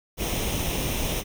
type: noise with comb filter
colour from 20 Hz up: pink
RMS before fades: -27 dBFS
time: 0.17-1.24 s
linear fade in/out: 50 ms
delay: 0.33 ms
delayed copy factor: +0.6
effects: none